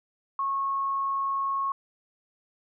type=tone; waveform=sine; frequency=1095 Hz; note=C#6; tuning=22 cents flat; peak=-25 dBFS; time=0.39-1.72 s; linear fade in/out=2 ms; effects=none